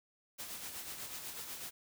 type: noise with tremolo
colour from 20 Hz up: white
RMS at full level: -43 dBFS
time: 0.38-1.71 s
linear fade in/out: 20 ms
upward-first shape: sine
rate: 8.1 Hz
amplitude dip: 45%
effects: none